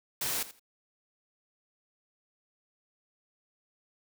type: noise with echo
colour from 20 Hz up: white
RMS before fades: -32 dBFS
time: 0.21-0.43 s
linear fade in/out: 5 ms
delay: 83 ms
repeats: 2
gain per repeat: -15 dB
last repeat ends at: 0.596 s
effects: none